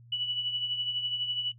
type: tone with tremolo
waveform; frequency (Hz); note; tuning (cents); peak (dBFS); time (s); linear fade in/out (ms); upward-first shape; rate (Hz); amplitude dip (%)
sine; 2953; F#7; -4; -26; 0.12-1.52; 5; triangle; 12; 60
effects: noise-tail reverb RT60 0.1 s tail -17 dB re dry + added 118 Hz sine -51 dBFS peak until 1.58 s